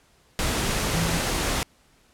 sine tone in noise, 165.2 Hz, E3, 4 cents sharp, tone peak -25 dBFS, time 0.94-1.17 s, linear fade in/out 0 ms, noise pink, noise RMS -25 dBFS, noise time 0.39-1.63 s, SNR -3 dB, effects pink hiss -60 dBFS RMS until 2.13 s + low-pass 11000 Hz 12 dB/octave

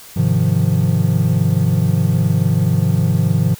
triangle chord, F minor seventh, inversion first, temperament equal, 103.83 / 130.81 / 155.56 / 174.61 Hz, Ab2 / C3 / Eb3 / F3, 0 / 0 / 0 / 0 cents, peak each -16 dBFS, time 0.16-3.55 s, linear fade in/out 10 ms, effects white hiss -39 dBFS RMS until 3.59 s

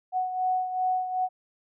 sine beating tone pair, 740 / 742.6 Hz, F#5 / F#5, 0 / +6 cents, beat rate 2.6 Hz, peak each -25 / -32 dBFS, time 0.12-1.29 s, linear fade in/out 50 ms, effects none

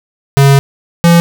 square tone pair in turn, 138.59 / 170.24 Hz, C#3 / F3, 0 / -44 cents, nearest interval major third, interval 356 cents, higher second, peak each -4 dBFS, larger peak neither, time 0.37-0.59 / 1.04-1.2 s, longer first, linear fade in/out 0 ms, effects none

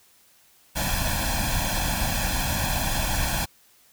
pink noise with comb filter, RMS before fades -25 dBFS, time 0.75-3.46 s, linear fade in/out 20 ms, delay 1.2 ms, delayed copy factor +0.9, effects white hiss -58 dBFS RMS until 3.92 s

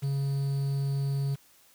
triangle tone with quantisation, 138.59 Hz, C#3, in tune, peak -24 dBFS, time 0.02-1.36 s, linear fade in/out 20 ms, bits 8, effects white hiss -60 dBFS RMS until 1.74 s

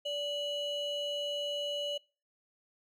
triangle ring-modulated tone, 1760 Hz, A6, in tune, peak -28 dBFS, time 0.05-1.98 s, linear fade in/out 10 ms, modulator 1180 Hz, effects noise-tail reverb RT60 0.4 s tail -26 dB re dry

